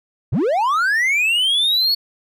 triangle linear sweep, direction up, 83.2 to 4435 Hz, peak -13 dBFS, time 0.32-1.95 s, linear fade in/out 10 ms, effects none

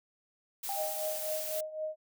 blue noise, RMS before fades -38 dBFS, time 0.63-1.61 s, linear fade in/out 10 ms
sine tone with exponential decay, 792 Hz, G5, 18 cents sharp, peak -33 dBFS, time 0.69-1.8 s, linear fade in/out 1 ms, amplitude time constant 240 ms
sine tone with tremolo, 622.3 Hz, D#5, in tune, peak -31 dBFS, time 0.75-1.96 s, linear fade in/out 50 ms, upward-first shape triangle, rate 3.9 Hz, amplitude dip 80%
effects none

